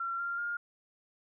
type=tone with pitch steps; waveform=sine; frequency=1365 / 1388.9 / 1413.1 Hz; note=F6 / F6 / F6; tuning=-40 / -10 / +20 cents; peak=-32 dBFS; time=0-0.57 s; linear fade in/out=5 ms; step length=190 ms; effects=none